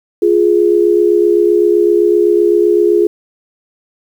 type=tone pair together; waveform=sine; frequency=349.2 / 417 Hz; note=F4 / G#4; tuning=0 / +7 cents; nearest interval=minor third; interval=307 cents; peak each=-10 dBFS; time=0.22-3.07 s; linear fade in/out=5 ms; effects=7-bit